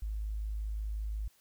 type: tone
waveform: sine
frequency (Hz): 52.8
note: G#1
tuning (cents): +29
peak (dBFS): -33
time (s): 0.02-1.28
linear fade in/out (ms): 5
effects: white hiss -67 dBFS RMS until 1.4 s